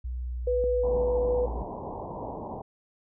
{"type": "tone with pitch glide", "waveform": "sine", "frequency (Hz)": [61.74, 58.34], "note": ["B1", "A#1"], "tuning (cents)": [0, 2], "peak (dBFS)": -30, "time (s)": [0.04, 1.63], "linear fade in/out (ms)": 10, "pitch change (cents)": -98, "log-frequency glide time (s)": [0.22, 0.83]}
{"type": "tone", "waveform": "sine", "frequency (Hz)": 493.9, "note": "B4", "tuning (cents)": 0, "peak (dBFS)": -23, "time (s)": [0.47, 1.46], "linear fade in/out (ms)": 5}
{"type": "click train", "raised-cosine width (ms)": 2, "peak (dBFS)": -26, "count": 4, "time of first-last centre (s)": [0.64, 1.617], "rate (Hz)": 3.07}
{"type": "low-pass noise", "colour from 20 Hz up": "white", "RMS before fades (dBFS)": -37, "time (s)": [0.83, 2.62], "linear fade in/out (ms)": 10, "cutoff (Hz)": 1000, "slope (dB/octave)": 96}
{"effects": []}